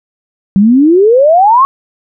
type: exponential sweep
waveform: sine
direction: up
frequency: 188.2 to 1123 Hz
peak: -3 dBFS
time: 0.56-1.65 s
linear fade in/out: 0 ms
effects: none